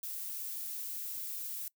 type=noise; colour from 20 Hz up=violet; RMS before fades=-40 dBFS; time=0.03-1.68 s; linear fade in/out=2 ms; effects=noise-tail reverb RT60 0.1 s tail -22 dB re dry